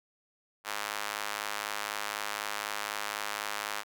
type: tone with high-pass filter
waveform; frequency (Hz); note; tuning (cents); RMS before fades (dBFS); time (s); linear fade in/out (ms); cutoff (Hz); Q
square; 52; G#1; +3; -36; 0.64-3.84; 50; 1100; 0.99
effects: none